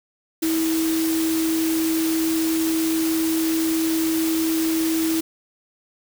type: tone in noise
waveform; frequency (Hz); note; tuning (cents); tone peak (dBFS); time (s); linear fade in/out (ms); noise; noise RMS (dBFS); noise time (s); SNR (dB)
sine; 323.1; E4; -35; -19; 0.42-5.21; 10; white; -29; 0.42-5.21; +7
effects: none